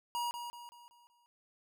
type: tone with echo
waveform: square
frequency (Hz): 955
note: A#5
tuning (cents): +42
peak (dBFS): -34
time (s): 0.15-0.31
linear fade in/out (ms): 0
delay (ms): 190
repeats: 5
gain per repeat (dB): -7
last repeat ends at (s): 1.26
effects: none